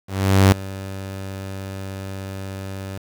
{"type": "tone with ADSR envelope", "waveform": "sawtooth", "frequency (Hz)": 96.6, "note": "G2", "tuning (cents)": -25, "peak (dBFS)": -5, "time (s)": [0.07, 2.98], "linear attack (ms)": 450, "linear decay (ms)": 4, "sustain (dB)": -20, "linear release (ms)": 4, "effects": ["7-bit"]}